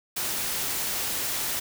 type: noise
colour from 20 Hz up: white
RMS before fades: -29 dBFS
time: 0.16-1.6 s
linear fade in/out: 10 ms
effects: none